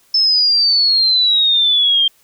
sine exponential sweep, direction down, 5280 to 3164 Hz, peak -10 dBFS, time 0.14-2.08 s, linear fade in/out 5 ms, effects white hiss -54 dBFS RMS until 2.23 s

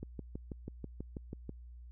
click train, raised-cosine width 3 ms, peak -28 dBFS, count 10, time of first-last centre 0.03-1.493 s, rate 6.15 Hz, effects added 60 Hz sine -48 dBFS peak until 1.91 s

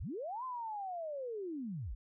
sine linear two-way sweep, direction up then down, 33.36 to 1046.5 to 33.36 Hz, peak -38 dBFS, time 0-1.95 s, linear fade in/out 10 ms, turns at 0.44 s, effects none

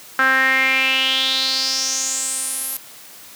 sawtooth tone with band-pass filter sweep, 263.8 Hz, C4, 14 cents sharp, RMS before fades -19 dBFS, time 0.19-2.77 s, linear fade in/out 2 ms, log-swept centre 1500 to 12000 Hz, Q 5.8, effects white hiss -41 dBFS RMS until 3.35 s + high-pass 100 Hz 12 dB/octave

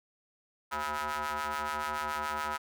sawtooth ring-modulated tone, 150.2 Hz, D3, 39 cents sharp, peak -25 dBFS, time 0.71-2.58 s, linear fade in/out 20 ms, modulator 1130 Hz, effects none

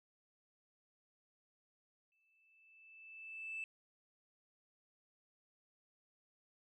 sine tone with exponential growth, 2637 Hz, E7, in tune, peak -38 dBFS, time 2.12-3.64 s, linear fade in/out 1 ms, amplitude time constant 330 ms, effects tanh soft clip ceiling -37 dBFS

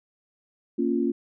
sine chord, Bb minor, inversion none, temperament equal, 233.1 / 277.2 / 349.2 Hz, Bb3 / Db4 / F4, 0 / 0 / 0 cents, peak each -26 dBFS, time 0.78-1.12 s, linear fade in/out 10 ms, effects none

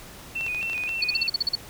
sine tone with vibrato, 2586 Hz, E7, 34 cents flat, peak -26 dBFS, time 0.35-1.28 s, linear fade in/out 10 ms, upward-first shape square, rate 3.8 Hz, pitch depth 71 cents each way
clicks, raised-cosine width 0.2 ms, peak -19 dBFS, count 9, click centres 0.41 / 0.465 / 0.547 / 0.629 / 0.698 / 0.732 / 0.779 / 0.837 / 0.892 s
sine tone bursts, 4435 Hz, C#8, in tune, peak -19 dBFS, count 9, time 1.02-1.554 s, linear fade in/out 5 ms, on 22 ms, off 42 ms
effects pink hiss -44 dBFS RMS until 1.69 s

